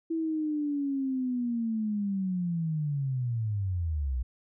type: linear sweep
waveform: sine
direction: down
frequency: 329.6 to 58.7 Hz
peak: -27 dBFS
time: 0.1-4.23 s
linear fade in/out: 10 ms
effects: none